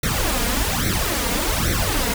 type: noise with flanger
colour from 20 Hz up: pink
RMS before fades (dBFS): -21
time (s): 0.03-2.14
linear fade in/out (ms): 5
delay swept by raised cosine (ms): 0.5 to 4.3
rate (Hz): 1.2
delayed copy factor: +0.85
effects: none